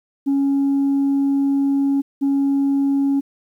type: tone pair in turn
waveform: sine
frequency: 277.2 / 277.2 Hz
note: C#4 / C#4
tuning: 0 / 0 cents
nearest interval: unison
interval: 0 cents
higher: neither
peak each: -13 dBFS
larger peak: neither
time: 0.26-2.02 / 2.21-3.21 s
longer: first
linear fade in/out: 20 ms
effects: tanh soft clip ceiling -13 dBFS + 9-bit